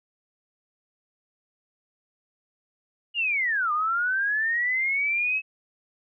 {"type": "linear two-way sweep", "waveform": "sine", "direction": "down then up", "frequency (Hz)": [2900, 1190, 2594], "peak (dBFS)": -22, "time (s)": [3.14, 5.42], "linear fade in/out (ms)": 50, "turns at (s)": 3.72, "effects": []}